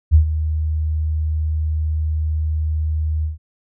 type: tone with ADSR envelope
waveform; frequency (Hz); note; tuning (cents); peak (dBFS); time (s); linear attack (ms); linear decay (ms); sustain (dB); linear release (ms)
sine; 77.78; D#2; 0; -5; 0.11-3.38; 36; 100; -12; 140
effects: none